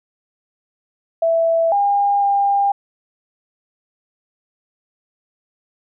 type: tone with pitch steps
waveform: sine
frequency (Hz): 661 / 807 / 801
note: E5 / G#5 / G5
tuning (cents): +5 / -50 / +37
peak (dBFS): -13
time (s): 1.22-2.72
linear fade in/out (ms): 5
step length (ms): 500
effects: none